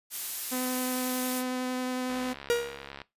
blue noise, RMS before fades -33 dBFS, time 0.1-1.44 s, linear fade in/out 50 ms
sawtooth tone with vibrato, 253.6 Hz, B3, 46 cents sharp, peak -26 dBFS, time 0.51-2.34 s, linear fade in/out 20 ms, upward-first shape sine, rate 11 Hz, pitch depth 8 cents each way
click train, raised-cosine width 0.3 ms, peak -24 dBFS, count 65, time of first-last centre 2.1-3.017 s, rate 69.8 Hz
45% pulse tone with exponential decay, 474.9 Hz, A#4, 32 cents sharp, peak -20 dBFS, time 2.5-2.91 s, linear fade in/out 0 ms, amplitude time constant 87 ms
effects noise-tail reverb RT60 0.2 s tail -19 dB re dry + resampled to 32000 Hz

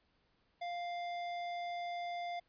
triangle tone with hard clipping, 698.5 Hz, F5, in tune, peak -40 dBFS, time 0.61-2.4 s, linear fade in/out 10 ms, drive 18 dB, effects pink hiss -75 dBFS RMS until 2.48 s + resampled to 11025 Hz

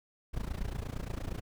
brown noise with amplitude modulation, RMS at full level -33 dBFS, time 0.33-1.41 s, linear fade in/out 20 ms, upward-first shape sine, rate 28.6 Hz, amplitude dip 90%, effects none

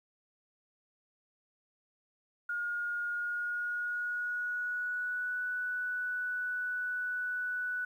sine tone with pitch glide, 1428 to 1482.6 Hz, F6 to F#6, +38 to +3 cents, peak -32 dBFS, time 2.49-7.85 s, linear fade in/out 5 ms, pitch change +65 cents, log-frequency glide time 3.08-5.44 s, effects 11-bit

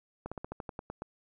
slowing click train, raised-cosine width 1 ms, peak -24 dBFS, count 10, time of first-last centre 0.26-1.02 s, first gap 56 ms, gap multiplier 1.1, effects none

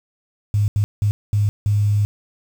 sine tone bursts at uneven times, 103.5 Hz, G#2, 5 cents flat, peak -14 dBFS, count 5, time 0.54-0.68 / 0.76-0.84 / 1.02-1.11 / 1.33-1.49 / 1.66-2.05 s, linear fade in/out 0 ms, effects 7-bit

